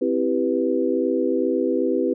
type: chord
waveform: sine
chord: C major seventh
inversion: none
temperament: equal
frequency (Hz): 261.6 / 329.6 / 392 / 493.9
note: C4 / E4 / G4 / B4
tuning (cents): 0 / 0 / 0 / 0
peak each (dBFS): -24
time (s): 0.01-2.14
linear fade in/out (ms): 10
effects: none